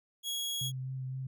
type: tone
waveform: sawtooth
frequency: 3322 Hz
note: G#7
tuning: in tune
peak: -30 dBFS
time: 0.23-0.72 s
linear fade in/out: 50 ms
type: tone with vibrato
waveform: sine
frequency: 130.81 Hz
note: C3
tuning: in tune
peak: -35 dBFS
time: 0.61-1.27 s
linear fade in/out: 5 ms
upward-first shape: sine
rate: 3.9 Hz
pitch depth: 16 cents each way
effects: none